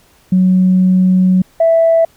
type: tone pair in turn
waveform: sine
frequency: 185 / 659.3 Hz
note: F#3 / E5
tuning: 0 / 0 cents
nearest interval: octave + minor seventh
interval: 2200 cents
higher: second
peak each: -6 dBFS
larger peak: neither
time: 0.32-1.42 / 1.6-2.05 s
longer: first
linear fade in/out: 5 ms
effects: tanh soft clip ceiling -2 dBFS + pink hiss -50 dBFS RMS until 2.16 s